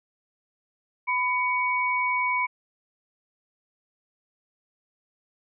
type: tone pair together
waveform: sine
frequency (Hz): 1000 / 2245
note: B5 / C#7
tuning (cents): +21 / +21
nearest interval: octave + major second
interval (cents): 1400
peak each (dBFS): -25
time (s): 1.07-2.47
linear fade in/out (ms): 20
effects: none